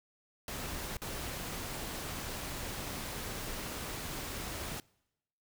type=noise with dropouts; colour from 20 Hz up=pink; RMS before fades=-40 dBFS; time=0.48-4.8 s; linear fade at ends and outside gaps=1 ms; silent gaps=0.969-1.018 s; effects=noise-tail reverb RT60 0.9 s tail -25 dB re dry